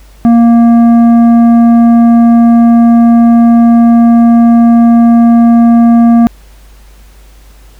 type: tone with tanh clipping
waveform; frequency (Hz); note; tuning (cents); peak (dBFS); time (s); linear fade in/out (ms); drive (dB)
triangle; 233.4; A#3; +2; -3; 0.25-6.27; 0; 13
effects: added 50 Hz sine -34 dBFS peak until 7.79 s + pink hiss -44 dBFS RMS until 7.79 s